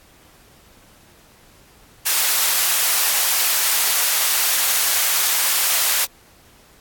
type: high-pass noise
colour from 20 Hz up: white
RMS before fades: -18 dBFS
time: 2.05-6.06 s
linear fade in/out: 20 ms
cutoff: 760 Hz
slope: 12 dB/octave
effects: pink hiss -51 dBFS RMS until 6.8 s + AAC 64 kbps